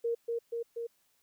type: tone with echo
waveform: sine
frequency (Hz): 466.2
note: A#4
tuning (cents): 0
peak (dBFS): -28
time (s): 0.04-0.15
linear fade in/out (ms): 10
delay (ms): 240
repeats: 3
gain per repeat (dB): -2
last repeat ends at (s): 0.87
effects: white hiss -72 dBFS RMS until 1.22 s